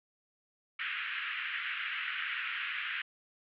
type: band-pass noise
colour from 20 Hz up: pink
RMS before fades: -37 dBFS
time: 0.79-3.02 s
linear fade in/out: 5 ms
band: 1400 to 3000 Hz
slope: 48 dB/octave
effects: none